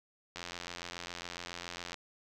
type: click train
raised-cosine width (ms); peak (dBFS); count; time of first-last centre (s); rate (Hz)
0.2; -23; 139; 0.36-1.943; 87.2
effects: none